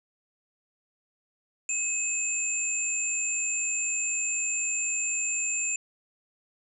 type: tone pair together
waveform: sine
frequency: 2564 / 7252 Hz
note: E7 / A#8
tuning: -49 / -49 cents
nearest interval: octave + tritone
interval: 1800 cents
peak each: -32 / -27 dBFS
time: 1.69-5.76 s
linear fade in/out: 2 ms
effects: none